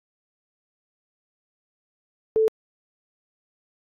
sine tone, 440 Hz, A4, in tune, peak -16 dBFS, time 2.36-2.48 s, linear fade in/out 0 ms, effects AAC 64 kbps

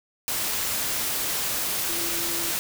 sine tone in noise, 339 Hz, E4, 49 cents sharp, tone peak -36 dBFS, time 1.89-2.51 s, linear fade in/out 0 ms, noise white, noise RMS -27 dBFS, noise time 0.28-2.59 s, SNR -12 dB, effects none

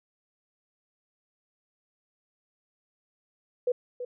sine tone with echo, 493.9 Hz, B4, in tune, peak -22 dBFS, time 3.67-3.72 s, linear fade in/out 5 ms, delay 330 ms, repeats 1, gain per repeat -10 dB, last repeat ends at 4.05 s, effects none

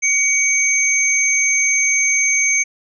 sine tone pair together, 2260 / 6322 Hz, C#7 / G8, +33 / +14 cents, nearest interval octave + tritone, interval 1781 cents, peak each -16 dBFS, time 0.02-2.64 s, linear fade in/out 20 ms, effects none

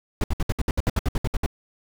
brown noise bursts, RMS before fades -21 dBFS, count 14, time 0.21-1.462 s, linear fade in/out 2 ms, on 30 ms, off 64 ms, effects none

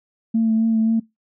sine tone with vibrato, 223.7 Hz, A3, 29 cents sharp, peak -14 dBFS, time 0.34-1 s, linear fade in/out 10 ms, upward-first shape sine, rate 3.8 Hz, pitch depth 20 cents each way, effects noise-tail reverb RT60 0.2 s tail -24 dB re dry + tanh soft clip ceiling -10 dBFS

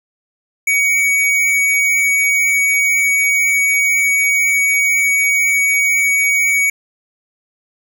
sine tone with tanh clipping, 2251 Hz, C#7, 26 cents sharp, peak -13 dBFS, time 0.67-6.7 s, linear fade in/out 5 ms, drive 18 dB, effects none

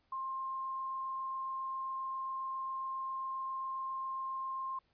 sine tone with frequency modulation, 1059 Hz, C6, 21 cents sharp, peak -36 dBFS, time 0.12-4.79 s, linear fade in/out 5 ms, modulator 27.4 Hz, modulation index 0.25, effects pink hiss -75 dBFS RMS until 4.93 s + resampled to 11025 Hz

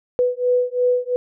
sine beating tone pair, 493.9 / 496.8 Hz, B4 / B4, 0 / +10 cents, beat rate 2.9 Hz, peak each -19 dBFS, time 0.19-1.16 s, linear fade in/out 0 ms, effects none

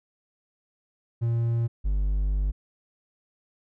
triangle tone pair in turn, 116.54 / 49.71 Hz, A#2 / G1, 0 / +25 cents, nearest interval octave + minor third, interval 1475 cents, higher first, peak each -20 dBFS, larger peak neither, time 1.21-1.68 / 1.84-2.52 s, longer second, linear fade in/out 20 ms, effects none

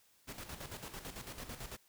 pink noise with tremolo, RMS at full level -45 dBFS, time 0.27-1.77 s, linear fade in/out 20 ms, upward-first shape square, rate 9 Hz, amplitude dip 60%, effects white hiss -69 dBFS RMS until 1.88 s

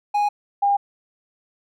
triangle / sine tone pair in turn, 826 / 805.3 Hz, G#5 / G5, -10 / +46 cents, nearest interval unison, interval 44 cents, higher first, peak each -15 dBFS, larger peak neither, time 0.14-0.29 / 0.62-0.77 s, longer neither, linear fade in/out 10 ms, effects none

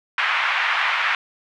white band-pass noise, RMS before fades -21 dBFS, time 0.18-1.15 s, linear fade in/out 2 ms, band 930 to 2500 Hz, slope 24 dB/octave, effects none

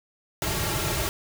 pink noise with comb filter, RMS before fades -27 dBFS, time 0.42-1.09 s, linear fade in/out 0 ms, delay 4 ms, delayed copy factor -0.95, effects none

